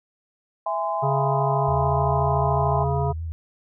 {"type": "chord", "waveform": "sine", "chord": "E augmented", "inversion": "none", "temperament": "just", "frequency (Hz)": [659.3, 824.1, 1030.1], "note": ["E5", "G#5", "B#5"], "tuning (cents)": [0, -14, -27], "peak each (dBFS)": -27, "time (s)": [0.66, 2.84], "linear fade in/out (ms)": 5}
{"type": "harmonic tone", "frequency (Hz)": 138.59, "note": "C#3", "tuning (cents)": 0, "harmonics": [1, 3, 5, 7, 9], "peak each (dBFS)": [-23, -28, -28, -30, -37], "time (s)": [1.02, 3.13], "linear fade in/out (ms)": 20}
{"type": "tone with vibrato", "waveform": "sine", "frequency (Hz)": 81.3, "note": "E2", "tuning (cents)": -23, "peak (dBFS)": -27, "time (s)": [1.68, 3.32], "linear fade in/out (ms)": 0, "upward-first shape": "square", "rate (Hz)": 6.6, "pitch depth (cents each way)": 28}
{"effects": []}